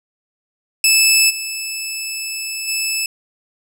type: tone with level steps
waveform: 15% pulse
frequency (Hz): 2621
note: E7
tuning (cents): -11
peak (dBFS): -3 / -16 / -11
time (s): 0.84-3.06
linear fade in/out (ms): 2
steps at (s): 1.29 / 2.67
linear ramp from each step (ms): 20
effects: none